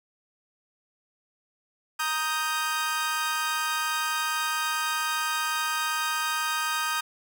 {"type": "chord", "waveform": "sawtooth", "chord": "Eb major", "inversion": "second", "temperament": "equal", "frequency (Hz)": [932.3, 1244.5, 1568], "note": ["Bb5", "Eb6", "G6"], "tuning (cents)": [0, 0, 0], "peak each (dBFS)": [-29, -25, -27], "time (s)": [1.99, 7.01], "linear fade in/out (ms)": 10, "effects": []}